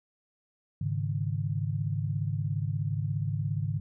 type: chord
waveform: sine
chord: Ab suspended fourth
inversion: none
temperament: equal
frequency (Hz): 103.83 / 138.59 / 155.56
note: Ab2 / Db3 / Eb3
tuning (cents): 0 / 0 / 0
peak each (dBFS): -31 / -32 / -33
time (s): 0.81-3.8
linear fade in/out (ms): 5
effects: none